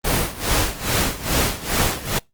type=noise with tremolo; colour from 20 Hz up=pink; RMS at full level=-18 dBFS; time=0.04-2.19 s; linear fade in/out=10 ms; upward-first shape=sine; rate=2.4 Hz; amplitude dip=85%; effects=noise-tail reverb RT60 0.2 s tail -26 dB re dry + Opus 24 kbps